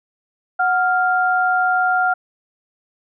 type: tone pair together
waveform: sine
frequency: 737 / 1396.9 Hz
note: F#5 / F6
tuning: -7 / 0 cents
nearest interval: major seventh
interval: 1107 cents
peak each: -17 dBFS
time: 0.59-2.14 s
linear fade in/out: 10 ms
effects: none